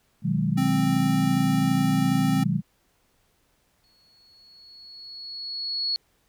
sine chord, G# minor seventh, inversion first, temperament equal, 123.47 / 155.56 / 185 / 207.7 Hz, B2 / D#3 / F#3 / G#3, 0 / 0 / 0 / 0 cents, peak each -29 / -25 / -26 / -28 dBFS, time 0.22-2.62 s, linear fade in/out 50 ms
square tone, 262.4 Hz, C4, 5 cents sharp, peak -24 dBFS, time 0.57-2.44 s, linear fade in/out 10 ms
sine tone with exponential growth, 4363 Hz, C#8, 28 cents flat, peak -22 dBFS, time 3.84-5.96 s, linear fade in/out 0 ms, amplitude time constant 460 ms
effects pink hiss -67 dBFS RMS until 6.28 s

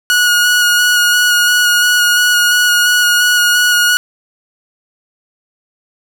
sawtooth tone with vibrato, 1451 Hz, F#6, 34 cents flat, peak -5 dBFS, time 0.1-3.97 s, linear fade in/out 0 ms, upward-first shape square, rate 2.9 Hz, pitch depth 12 cents each way, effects none

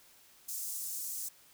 pink high-pass noise, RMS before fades -39 dBFS, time 0.48-1.29 s, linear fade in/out 10 ms, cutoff 6700 Hz, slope 24 dB/octave, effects white hiss -61 dBFS RMS until 1.53 s

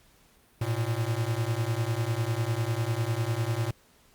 square beating tone pair, 110 / 120 Hz, A2 / B2, 0 / -49 cents, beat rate 10 Hz, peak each -30 dBFS, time 0.61-3.71 s, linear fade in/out 5 ms, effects pink hiss -61 dBFS RMS until 4.14 s + Opus 48 kbps

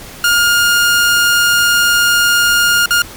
sawtooth tone with dropouts, 1416 Hz, F6, 23 cents sharp, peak -5 dBFS, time 0.24-3.02 s, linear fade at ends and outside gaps 2 ms, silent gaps 2.859-2.907 s, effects pink hiss -32 dBFS RMS until 3.16 s + MP3 96 kbps

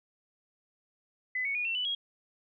sine tone with pitch steps, 2013 / 2221 / 2450 / 2703 / 2981 / 3289 Hz, B6 / C#7 / D#7 / E7 / F#7 / G#7, +33 / +3 / -27 / +43 / +12 / -18 cents, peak -29 dBFS, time 1.35-1.95 s, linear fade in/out 5 ms, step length 100 ms, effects none

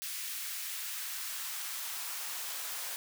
white noise with high-pass filter sweep, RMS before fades -39 dBFS, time 0.02-2.96 s, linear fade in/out 0 ms, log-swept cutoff 2000 to 660 Hz, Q 0.89, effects none

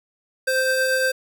square tone pair together, 519.8 / 1568 Hz, C5 / G6, -11 / 0 cents, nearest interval octave + perfect fifth, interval 1911 cents, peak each -22 dBFS, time 0.47-1.12 s, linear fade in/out 10 ms, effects none

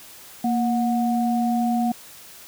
sine tone pair together, 233.1 / 730.3 Hz, A#3 / F#5, 0 / -23 cents, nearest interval octave + minor sixth, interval 1977 cents, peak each -20 / -24 dBFS, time 0.44-1.92 s, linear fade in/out 5 ms, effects white hiss -44 dBFS RMS until 2.47 s

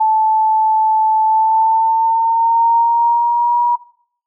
sine tone with pitch glide, 874 to 958.6 Hz, A5 to A#5, -12 to +48 cents, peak -10 dBFS, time 0-3.76 s, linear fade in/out 10 ms, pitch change +160 cents, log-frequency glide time 1.23-3.6 s, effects noise-tail reverb RT60 0.6 s tail -18 dB re dry

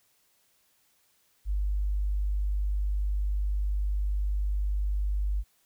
sine tone, 50 Hz, G1, 35 cents sharp, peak -25 dBFS, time 1.45-5.44 s, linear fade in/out 50 ms, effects white hiss -68 dBFS RMS until 5.65 s

